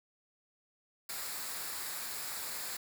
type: noise with comb filter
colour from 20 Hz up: white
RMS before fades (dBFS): -40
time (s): 1.09-2.77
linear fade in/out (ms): 5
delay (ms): 0.33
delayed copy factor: -0.5
effects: none